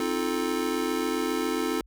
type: chord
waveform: square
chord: F dominant seventh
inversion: second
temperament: just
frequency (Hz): 261.9 / 314.3 / 349.2 / 436.5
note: C4 / Eb4 / F4 / A4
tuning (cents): +2 / +18 / 0 / -14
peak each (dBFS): -32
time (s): 0-1.81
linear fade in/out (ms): 2
effects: added 50 Hz sine -53 dBFS peak until 1.86 s